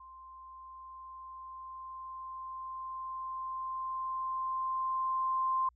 sine tone with level ramp, 1046.5 Hz, C6, in tune, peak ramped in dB -49 to -27 dBFS, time 0-5.69 s, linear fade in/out 5 ms, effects added 60 Hz sine -64 dBFS peak until 5.75 s

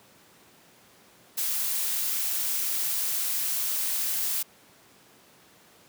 blue noise, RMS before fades -28 dBFS, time 1.37-4.43 s, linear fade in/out 10 ms, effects pink hiss -56 dBFS RMS until 5.88 s + high-pass 150 Hz 12 dB/octave

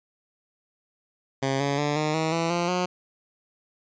10% pulse tone with pitch steps, 135.3 / 140.96 / 146.87 / 153.01 / 159.42 / 166.09 / 173.05 / 180.29 Hz, C#3 / C#3 / D3 / D#3 / D#3 / E3 / F3 / F#3, -42 / +29 / 0 / -29 / +42 / +13 / -16 / -45 cents, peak -15 dBFS, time 1.42-2.86 s, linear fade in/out 10 ms, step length 180 ms, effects resampled to 16000 Hz

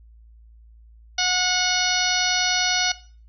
harmonic tone, 730 Hz, F#5, 24 cents flat, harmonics 1 / 2 / 3 / 4 / 5 / 6 / 7 / 8, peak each -28 / -28 / -28 / -28 / -28 / -28 / -28 / -28 dBFS, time 1.18-2.92 s, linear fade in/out 5 ms, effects noise-tail reverb RT60 0.4 s tail -17 dB re dry + added 56 Hz sine -46 dBFS peak until 3.28 s

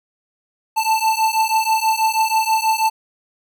square beating tone pair, 880 / 886.2 Hz, A5 / A5, 0 / +12 cents, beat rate 6.2 Hz, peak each -19 dBFS, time 0.76-2.9 s, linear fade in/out 20 ms, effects none

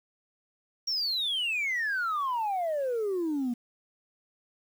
sine exponential sweep, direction down, 5650 to 233.1 Hz, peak -25 dBFS, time 0.87-3.54 s, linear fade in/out 10 ms, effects tanh soft clip ceiling -25 dBFS + 9-bit

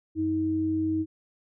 sine tone pair together, 94.6 / 316.5 Hz, F#2 / D#4, +39 / +30 cents, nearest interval octave + major sixth, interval 2091 cents, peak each -34 / -24 dBFS, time 0.15-1.06 s, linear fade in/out 50 ms, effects none

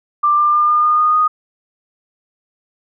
sine tone with pitch steps, 1184 / 1192.9 / 1201.9 / 1211 / 1220.1 / 1229.3 / 1238.6 Hz, D6 / D6 / D6 / D#6 / D#6 / D#6 / D#6, +14 / +27 / +40 / -47 / -34 / -21 / -8 cents, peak -10 dBFS, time 0.23-1.28 s, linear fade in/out 10 ms, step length 150 ms, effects none

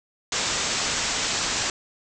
white low-pass noise, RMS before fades -26 dBFS, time 0.32-1.7 s, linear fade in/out 2 ms, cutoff 7800 Hz, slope 96 dB/octave, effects none

